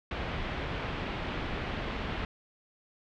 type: low-pass noise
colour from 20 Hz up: pink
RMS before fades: -35 dBFS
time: 0.11-2.25 s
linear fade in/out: 2 ms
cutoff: 3300 Hz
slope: 24 dB/octave
effects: none